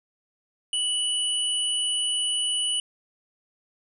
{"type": "tone pair together", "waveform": "sine", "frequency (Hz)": [2960, 9397], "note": ["F#7", "D9"], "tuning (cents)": [0, 0], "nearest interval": "octave + minor sixth", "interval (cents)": 2000, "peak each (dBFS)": [-24, -29], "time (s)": [0.73, 2.8], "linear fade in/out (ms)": 2, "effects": []}